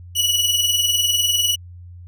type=tone pair together; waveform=sawtooth; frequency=2923 / 2943 Hz; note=F#7 / F#7; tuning=-22 / -10 cents; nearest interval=unison; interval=12 cents; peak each=-16 dBFS; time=0.15-1.56 s; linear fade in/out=20 ms; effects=added 88 Hz sine -36 dBFS peak until 2.07 s